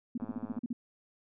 sine tone bursts, 240 Hz, B3, 49 cents flat, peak -31 dBFS, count 9, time 0.15-0.73 s, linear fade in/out 5 ms, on 28 ms, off 41 ms
click train, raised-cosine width 1 ms, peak -35 dBFS, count 42, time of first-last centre 0.2-0.583 s, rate 107 Hz
effects none

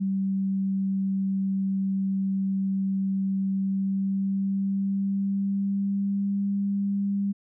sine tone with pitch glide, 193.4 to 199.41 Hz, G3 to G3, -23 to +30 cents, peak -23 dBFS, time 0-7.33 s, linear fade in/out 20 ms, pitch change +53 cents, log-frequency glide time 3.53-6.45 s, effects none

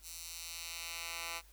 10% pulse tone with high-pass filter sweep, 167.5 Hz, E3, 28 cents sharp, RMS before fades -44 dBFS, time 0.02-1.42 s, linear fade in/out 50 ms, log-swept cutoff 6400 to 1500 Hz, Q 0.85, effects added 50 Hz sine -59 dBFS peak until 1.52 s + white hiss -64 dBFS RMS until 1.52 s

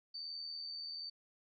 sine tone with amplitude modulation, 4578 Hz, D8, 45 cents flat, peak -40 dBFS, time 0.14-1.1 s, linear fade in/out 10 ms, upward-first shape sine, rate 80.9 Hz, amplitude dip 40%, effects none

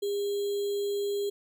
sine tone with sample-and-hold, 404.7 Hz, G#4, 45 cents flat, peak -27 dBFS, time 0.02-1.3 s, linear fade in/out 10 ms, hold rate 3675 Hz, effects none

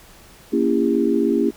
sine chord, A# diminished seventh, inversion none, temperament just, 233.1 / 279.7 / 335.6 / 402.8 Hz, A#3 / C#4 / E4 / G4, 0 / +16 / +31 / +47 cents, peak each -21 dBFS, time 0.52-1.51 s, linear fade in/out 20 ms, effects pink hiss -47 dBFS RMS until 1.56 s

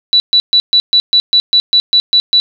sine tone bursts, 3951 Hz, B7, in tune, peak -5 dBFS, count 12, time 0.13-2.4 s, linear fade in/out 0 ms, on 70 ms, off 130 ms, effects none

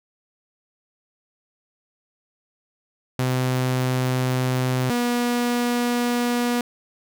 sawtooth tone pair in turn, 128 / 241.6 Hz, C3 / B3, -38 / -38 cents, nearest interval major seventh, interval 1100 cents, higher second, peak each -16 dBFS, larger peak neither, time 3.19-4.9 / 4.9-6.61 s, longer neither, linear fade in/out 2 ms, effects none

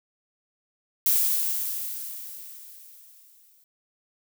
violet noise with exponential decay, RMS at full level -20 dBFS, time 1.06-3.64 s, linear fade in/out 2 ms, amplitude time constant 560 ms, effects none

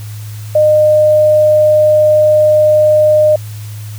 sine tone, 610 Hz, D#5, 34 cents flat, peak -5 dBFS, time 0.55-3.36 s, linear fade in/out 5 ms, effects added 106 Hz sine -23 dBFS peak until 3.98 s + white hiss -37 dBFS RMS until 3.98 s

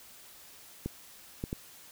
clicks, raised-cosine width 3 ms, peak -20 dBFS, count 3, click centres 0.86 / 1.439 / 1.529 s, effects white hiss -53 dBFS RMS until 1.91 s

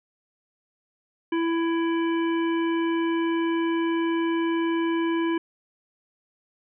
harmonic tone, 332.3 Hz, E4, 14 cents sharp, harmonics 1 / 3 / 5 / 7 / 9, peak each -22 / -32 / -36 / -39 / -41 dBFS, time 1.32-5.38 s, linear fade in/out 5 ms, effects none

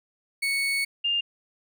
35% pulse / sine tone pair in turn, 2217 / 2808 Hz, C#7 / F7, 0 / +9 cents, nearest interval major third, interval 409 cents, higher second, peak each -22 dBFS, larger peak neither, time 0.42-0.85 / 1.04-1.21 s, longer first, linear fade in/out 10 ms, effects none

